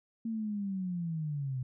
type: linear sweep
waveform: sine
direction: down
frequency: 229.1 to 124.9 Hz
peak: -32 dBFS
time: 0.25-1.63 s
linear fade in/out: 5 ms
effects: none